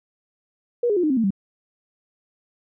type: tone with pitch steps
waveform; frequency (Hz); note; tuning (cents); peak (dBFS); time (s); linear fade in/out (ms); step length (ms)
sine; 480 / 413.1 / 355.5 / 305.9 / 263.2 / 226.5 / 194.94; B4 / G#4 / F4 / D#4 / C4 / A#3 / G3; -49 / -9 / +31 / -29 / +10 / -50 / -9; -17; 0.83-1.306; 5; 68
effects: none